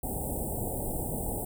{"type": "band-stop noise", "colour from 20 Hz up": "pink", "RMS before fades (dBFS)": -33, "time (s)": [0.03, 1.45], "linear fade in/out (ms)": 5, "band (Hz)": [870, 8000], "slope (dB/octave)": 96, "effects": []}